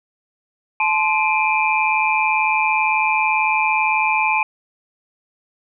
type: tone cluster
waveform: sine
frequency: 868 / 1041 / 2381 / 2539 Hz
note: A5 / C6 / D7 / D#7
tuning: -24 / -9 / +23 / +34 cents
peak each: -19 / -23 / -19 / -24 dBFS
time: 0.8-4.43 s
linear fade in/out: 2 ms
effects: none